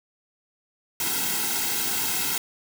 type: noise with comb filter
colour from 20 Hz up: white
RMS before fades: -26 dBFS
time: 1-2.38 s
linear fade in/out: 2 ms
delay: 1.7 ms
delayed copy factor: -0.85
effects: none